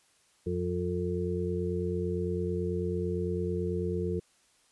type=harmonic tone; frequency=89 Hz; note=F2; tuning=33 cents sharp; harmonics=1 / 2 / 4 / 5; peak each=-34 / -34 / -34 / -34 dBFS; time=0.46-4.2 s; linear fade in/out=10 ms; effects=white hiss -66 dBFS RMS until 4.71 s + resampled to 24000 Hz